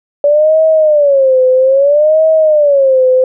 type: tone with vibrato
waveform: sine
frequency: 571 Hz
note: D5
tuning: 49 cents flat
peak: -5 dBFS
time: 0.24-3.24 s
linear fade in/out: 2 ms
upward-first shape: sine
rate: 0.61 Hz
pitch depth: 190 cents each way
effects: none